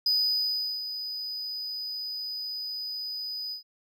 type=tone with ADSR envelope; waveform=triangle; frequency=4978 Hz; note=D#8; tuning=in tune; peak=-20 dBFS; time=0.06-3.63 s; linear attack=4 ms; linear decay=750 ms; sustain=-11 dB; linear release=110 ms; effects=none